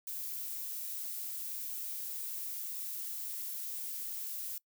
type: noise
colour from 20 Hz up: violet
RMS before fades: -40 dBFS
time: 0.07-4.58 s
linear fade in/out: 2 ms
effects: noise-tail reverb RT60 0.1 s tail -23 dB re dry